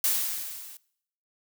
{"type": "noise with level ramp", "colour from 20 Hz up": "blue", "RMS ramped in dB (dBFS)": [-23, -46], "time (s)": [0.04, 0.77], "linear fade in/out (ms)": 2, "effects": ["noise-tail reverb RT60 0.7 s tail -22 dB re dry"]}